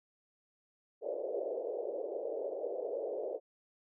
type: band-pass noise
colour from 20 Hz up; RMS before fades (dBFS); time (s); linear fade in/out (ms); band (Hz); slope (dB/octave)
pink; -38; 1.01-3.4; 50; 410 to 600; 48
effects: none